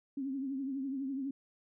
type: tone with vibrato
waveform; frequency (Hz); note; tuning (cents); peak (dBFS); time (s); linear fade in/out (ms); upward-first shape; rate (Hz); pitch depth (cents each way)
sine; 270.3; C#4; -44; -34; 0.17-1.31; 5; triangle; 12; 90
effects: none